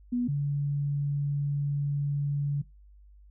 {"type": "tone pair in turn", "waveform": "sine", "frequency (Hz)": [244.4, 143.13], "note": ["B3", "D3"], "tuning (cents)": [-18, -44], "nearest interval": "major sixth", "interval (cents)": 926, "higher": "first", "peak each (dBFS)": -25, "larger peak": "neither", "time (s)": [[0.12, 0.28], [0.28, 2.62]], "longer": "second", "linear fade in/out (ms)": 10, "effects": ["noise-tail reverb RT60 0.2 s tail -20 dB re dry", "added 50 Hz sine -51 dBFS peak until 3.3 s"]}